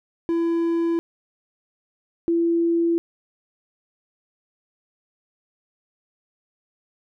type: tone pair in turn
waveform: triangle / sine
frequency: 335.2 / 336.9 Hz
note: E4 / E4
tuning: +29 / +38 cents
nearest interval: unison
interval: 9 cents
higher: second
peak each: -17 dBFS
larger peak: neither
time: 0.29-0.99 / 2.28-2.98 s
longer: neither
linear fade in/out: 0 ms
effects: none